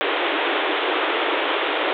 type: band-pass noise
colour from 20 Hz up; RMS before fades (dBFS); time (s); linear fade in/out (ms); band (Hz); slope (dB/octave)
pink; -22; 0.01-1.93; 0; 300 to 3600; 96
effects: none